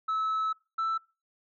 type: tone pair in turn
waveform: sine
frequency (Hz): 1300 / 1325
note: E6 / E6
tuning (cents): -24 / +9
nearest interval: unison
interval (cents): 33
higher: second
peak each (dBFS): -24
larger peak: neither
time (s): 0.08-0.53 / 0.78-0.98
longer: first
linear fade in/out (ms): 10
effects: noise-tail reverb RT60 0.3 s tail -25 dB re dry + tanh soft clip ceiling -25 dBFS